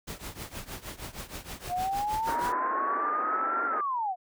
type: noise with tremolo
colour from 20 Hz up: pink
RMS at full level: -37 dBFS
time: 0.07-2.53 s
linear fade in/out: 10 ms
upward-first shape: triangle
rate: 6.4 Hz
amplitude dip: 90%
type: linear two-way sweep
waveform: sine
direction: up then down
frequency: 698.5 to 1396.9 to 698.5 Hz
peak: -27 dBFS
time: 1.68-4.16 s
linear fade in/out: 50 ms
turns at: 3.66 s
type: band-pass noise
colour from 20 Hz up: white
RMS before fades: -35 dBFS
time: 2.27-3.81 s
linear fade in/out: 5 ms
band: 250 to 1700 Hz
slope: 48 dB/octave
effects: none